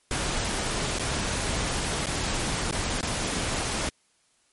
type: noise with dropouts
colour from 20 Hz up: pink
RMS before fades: -28 dBFS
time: 0.11-3.89 s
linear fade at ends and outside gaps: 1 ms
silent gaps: 0.986-0.995 / 2.059-2.068 / 2.711-2.725 / 3.01-3.029 s
effects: white hiss -66 dBFS RMS until 4.52 s + MP3 48 kbps